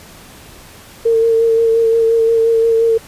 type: tone with vibrato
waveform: sine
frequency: 455.2 Hz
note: A#4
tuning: 41 cents flat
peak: -9 dBFS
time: 1.05-2.98 s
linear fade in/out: 10 ms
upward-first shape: sine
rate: 5.7 Hz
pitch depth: 20 cents each way
effects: pink hiss -39 dBFS RMS until 3.07 s + resampled to 32000 Hz